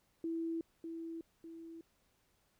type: tone with echo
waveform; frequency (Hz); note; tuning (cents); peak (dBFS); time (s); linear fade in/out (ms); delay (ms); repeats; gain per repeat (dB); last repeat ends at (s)
sine; 329.6; E4; 0; -35; 0.24-0.61; 2; 600; 2; -6; 1.81
effects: pink hiss -75 dBFS RMS until 2.59 s